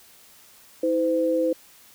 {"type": "tone pair together", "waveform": "sine", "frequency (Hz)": [322, 511.1], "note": ["E4", "C5"], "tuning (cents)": [-41, -41], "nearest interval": "minor sixth", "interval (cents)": 800, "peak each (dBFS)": [-24, -21], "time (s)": [0.83, 1.53], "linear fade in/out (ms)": 5, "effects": ["white hiss -52 dBFS RMS until 1.94 s"]}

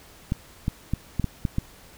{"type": "clicks", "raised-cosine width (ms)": 5, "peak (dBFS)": -11, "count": 7, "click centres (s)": [0.321, 0.681, 0.936, 1.197, 1.243, 1.452, 1.584], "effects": ["pink hiss -50 dBFS RMS until 1.97 s"]}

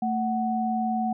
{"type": "tone pair together", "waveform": "sine", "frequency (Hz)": [223.2, 743.4], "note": ["A3", "F#5"], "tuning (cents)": [25, 8], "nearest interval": "octave + major sixth", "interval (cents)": 2083, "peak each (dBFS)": -26, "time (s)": [0.02, 1.13], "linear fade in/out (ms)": 5, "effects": []}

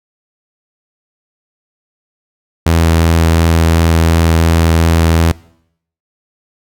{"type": "tone with vibrato", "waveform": "sawtooth", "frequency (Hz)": 82.41, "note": "E2", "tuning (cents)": 0, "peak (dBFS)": -4, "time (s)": [2.66, 5.32], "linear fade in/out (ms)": 5, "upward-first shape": "triangle", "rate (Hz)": 2.8, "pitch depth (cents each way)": 11, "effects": ["noise-tail reverb RT60 0.7 s tail -22 dB re dry"]}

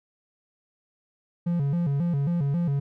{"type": "tone with vibrato", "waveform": "triangle", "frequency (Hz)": 155.56, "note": "D#3", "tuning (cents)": 0, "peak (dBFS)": -20, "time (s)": [1.46, 2.8], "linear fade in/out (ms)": 10, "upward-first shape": "square", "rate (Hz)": 3.7, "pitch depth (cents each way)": 180, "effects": []}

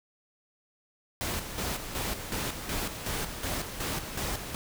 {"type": "noise with tremolo", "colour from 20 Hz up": "pink", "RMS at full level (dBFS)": -32, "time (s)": [1.21, 4.55], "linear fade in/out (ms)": 0, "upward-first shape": "square", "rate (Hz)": 2.7, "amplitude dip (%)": 55, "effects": []}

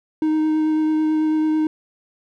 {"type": "tone with vibrato", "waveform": "triangle", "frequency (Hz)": 311.1, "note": "D#4", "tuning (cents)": 0, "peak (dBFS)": -14, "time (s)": [0.22, 1.67], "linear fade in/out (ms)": 2, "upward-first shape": "triangle", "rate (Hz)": 9.1, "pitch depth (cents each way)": 12, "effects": []}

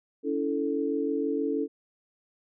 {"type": "chord", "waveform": "sine", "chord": "A major", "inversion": "first", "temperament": "equal with one note detuned", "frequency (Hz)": [283.3, 329.6, 440], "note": ["C#4", "E4", "A4"], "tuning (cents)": [38, 0, 0], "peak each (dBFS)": [-29, -32, -29], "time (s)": [0.23, 1.68], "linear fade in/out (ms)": 50, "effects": []}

